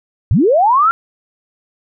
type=linear sweep; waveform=sine; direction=up; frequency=73.42 to 1393 Hz; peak=-8 dBFS; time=0.31-0.91 s; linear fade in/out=0 ms; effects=none